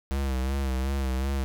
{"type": "tone with vibrato", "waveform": "square", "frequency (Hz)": 66.6, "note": "C2", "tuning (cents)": 31, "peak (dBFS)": -26, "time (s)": [0.11, 1.44], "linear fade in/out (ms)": 0, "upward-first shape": "sine", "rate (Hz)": 2.7, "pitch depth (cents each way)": 64, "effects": ["10-bit"]}